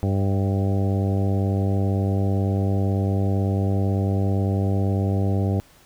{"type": "harmonic tone with a mistuned harmonic", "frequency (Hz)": 98, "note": "G2", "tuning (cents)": 0, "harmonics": [1, 2, 3, 4, 5, 6, 7, 8], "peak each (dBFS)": [-20, -26, -30, -32, -34, -36, -37, -38], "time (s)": [0.03, 5.6], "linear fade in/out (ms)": 0, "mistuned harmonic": 7, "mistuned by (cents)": -20, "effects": ["pink hiss -53 dBFS RMS until 5.85 s"]}